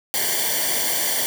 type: noise with comb filter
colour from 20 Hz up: white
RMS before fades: -22 dBFS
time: 0.14-1.26 s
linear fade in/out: 0 ms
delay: 0.77 ms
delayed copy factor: -0.85
effects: none